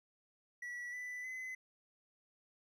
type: tone with pitch steps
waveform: triangle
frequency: 1944 / 1987.1 / 2031 Hz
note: B6 / B6 / B6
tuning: -28 / +10 / +48 cents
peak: -40 dBFS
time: 0.62-1.55 s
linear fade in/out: 5 ms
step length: 310 ms
effects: none